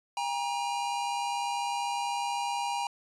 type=tone pair together; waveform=square; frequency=806.2 / 946 Hz; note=G5 / A#5; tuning=+48 / +25 cents; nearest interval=minor third; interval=277 cents; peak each=-33 / -33 dBFS; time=0.17-2.87 s; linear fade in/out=2 ms; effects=resampled to 22050 Hz